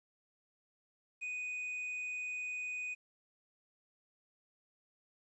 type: tone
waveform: triangle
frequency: 2487 Hz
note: D#7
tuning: 1 cent flat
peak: -36 dBFS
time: 1.21-2.95 s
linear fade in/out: 20 ms
effects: resampled to 22050 Hz + 12-bit